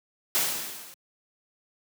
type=noise with level ramp; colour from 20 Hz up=white; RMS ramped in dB=-23 to -48 dBFS; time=0.35-0.94 s; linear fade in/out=0 ms; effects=high-pass 150 Hz 12 dB/octave